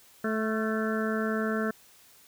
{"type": "harmonic tone with a mistuned harmonic", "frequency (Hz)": 218.6, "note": "A3", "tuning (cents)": -11, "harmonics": [1, 2, 3, 5, 6, 7, 8], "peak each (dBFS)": [-29, -32, -36, -42, -36, -37, -39], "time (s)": [0.24, 1.71], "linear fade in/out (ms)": 5, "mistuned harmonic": 6, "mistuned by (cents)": 48, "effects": ["white hiss -57 dBFS RMS until 2.27 s"]}